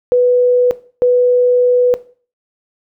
sine tone pair in turn, 493.9 / 493.9 Hz, B4 / B4, 0 / 0 cents, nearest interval unison, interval 0 cents, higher neither, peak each -7 dBFS, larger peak neither, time 0.12-0.71 / 1.02-1.94 s, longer second, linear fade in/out 0 ms, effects noise-tail reverb RT60 0.4 s tail -17 dB re dry

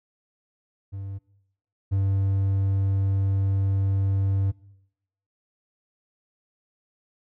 triangle tone pair in turn, 98 / 97.49 Hz, G2 / G2, 0 / -9 cents, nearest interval unison, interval 9 cents, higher first, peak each -29 / -18 dBFS, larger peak second, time 0.92-1.19 / 1.91-4.52 s, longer second, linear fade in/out 20 ms, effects noise-tail reverb RT60 0.8 s tail -21 dB re dry

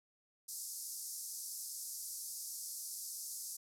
white band-pass noise, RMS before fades -45 dBFS, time 0.48-3.57 s, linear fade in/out 10 ms, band 4900 to 13000 Hz, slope 48 dB/octave, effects none

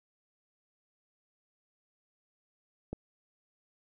click, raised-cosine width 2 ms, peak -23 dBFS, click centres 2.93 s, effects none

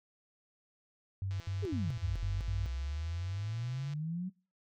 sine tone bursts, 96.5 Hz, G2, 27 cents flat, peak -33 dBFS, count 6, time 1.22-2.66 s, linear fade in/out 0 ms, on 180 ms, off 72 ms
click train, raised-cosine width 0.2 ms, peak -36 dBFS, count 442, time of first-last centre 1.31-3.935 s, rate 168 Hz
sine exponential two-way sweep, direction down then up, 444 to 43.65 to 189.1 Hz, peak -34 dBFS, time 1.62-4.3 s, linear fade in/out 20 ms, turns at 2.19 s
effects noise-tail reverb RT60 0.4 s tail -26 dB re dry

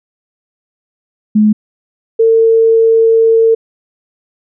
sine tone pair in turn, 212.8 / 451.7 Hz, G#3 / A4, +42 / +45 cents, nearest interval octave + minor second, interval 1303 cents, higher second, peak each -5 dBFS, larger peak neither, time 1.35-1.53 / 2.19-3.55 s, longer second, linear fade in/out 10 ms, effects none

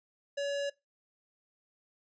square tone, 566 Hz, C#5, 36 cents sharp, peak -32 dBFS, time 0.37-0.7 s, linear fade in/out 10 ms, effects noise-tail reverb RT60 0.2 s tail -21 dB re dry + resampled to 16000 Hz

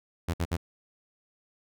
sawtooth tone bursts, 84.9 Hz, F2, 48 cents flat, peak -22 dBFS, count 3, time 0.28-0.569 s, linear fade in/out 10 ms, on 57 ms, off 59 ms, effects none

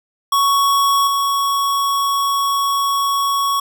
square tone with level steps, 1114 Hz, C#6, 8 cents sharp, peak -13 / -16 dBFS, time 0.32-3.6 s, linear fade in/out 5 ms, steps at 1.07 s, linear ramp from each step 5 ms, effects none

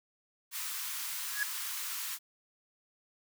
white high-pass noise, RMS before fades -38 dBFS, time 0.51-2.19 s, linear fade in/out 50 ms, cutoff 950 Hz, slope 48 dB/octave
triangle tone with exponential growth, 1670 Hz, G#6, 9 cents sharp, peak -24 dBFS, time 1.27-1.43 s, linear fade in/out 1 ms, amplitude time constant 33 ms
effects none

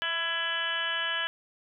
harmonic tone with a mistuned harmonic, 333.8 Hz, E4, 22 cents sharp, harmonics 2 / 3 / 4 / 5 / 6 / 7 / 8 / 9 / 10, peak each -42 / -40 / -39 / -31 / -42 / -43 / -42 / -32 / -40 dBFS, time 0.02-1.27 s, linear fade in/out 0 ms, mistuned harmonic 2, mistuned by -26 cents, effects none

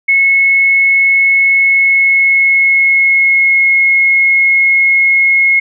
sine tone with pitch glide, 2189 to 2166 Hz, C#7 to C#7, -22 to -41 cents, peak -6 dBFS, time 0.08-5.6 s, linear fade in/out 10 ms, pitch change -19 cents, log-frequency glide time 1.54-3.69 s, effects none

